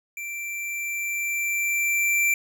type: tone with level ramp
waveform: square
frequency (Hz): 2349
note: D7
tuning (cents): 0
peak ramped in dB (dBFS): -32 to -19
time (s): 0.17-2.34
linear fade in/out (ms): 2
effects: none